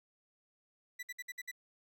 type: tone bursts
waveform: 40% pulse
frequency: 1975.5 Hz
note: B6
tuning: in tune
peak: -39 dBFS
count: 6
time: 0.99-1.515 s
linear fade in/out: 10 ms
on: 40 ms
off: 57 ms
effects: none